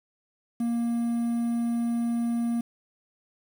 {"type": "tone with quantisation", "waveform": "triangle", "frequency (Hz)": 234.5, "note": "A#3", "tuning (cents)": 11, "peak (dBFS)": -22, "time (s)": [0.6, 2.61], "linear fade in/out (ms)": 5, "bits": 8, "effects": []}